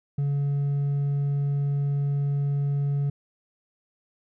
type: tone with hard clipping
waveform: sine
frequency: 141.7 Hz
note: C#3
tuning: 38 cents sharp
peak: -23 dBFS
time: 0.18-3.1 s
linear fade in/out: 5 ms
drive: 2 dB
effects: none